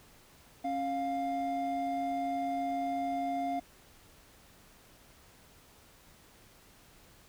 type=tone pair together; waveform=triangle; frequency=274.2 / 702.6 Hz; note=C#4 / F5; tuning=-19 / +10 cents; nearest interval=octave + major third; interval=1629 cents; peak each=-34 / -30 dBFS; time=0.64-3.6 s; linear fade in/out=10 ms; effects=pink hiss -59 dBFS RMS until 7.28 s